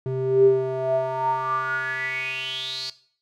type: tone with band-pass filter sweep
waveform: square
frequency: 130.81 Hz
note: C3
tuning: in tune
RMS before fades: -24 dBFS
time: 0.06-2.9 s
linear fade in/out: 0 ms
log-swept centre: 270 to 4600 Hz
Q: 9.8
effects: noise-tail reverb RT60 0.5 s tail -17 dB re dry